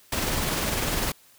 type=noise with tremolo; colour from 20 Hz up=pink; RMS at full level=-25 dBFS; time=0.12-1.12 s; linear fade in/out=5 ms; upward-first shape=sine; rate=20 Hz; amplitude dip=35%; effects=white hiss -56 dBFS RMS until 1.38 s